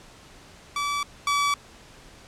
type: tone pair in turn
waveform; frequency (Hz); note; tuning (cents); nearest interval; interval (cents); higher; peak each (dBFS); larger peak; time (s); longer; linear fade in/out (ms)
sawtooth; 1152 / 1146.4; D6 / D6; -34 / -42; unison; 8; first; -21 / -17; second; 0.76-1.03 / 1.27-1.54; neither; 2
effects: pink hiss -49 dBFS RMS until 2.27 s + low-pass 8000 Hz 12 dB/octave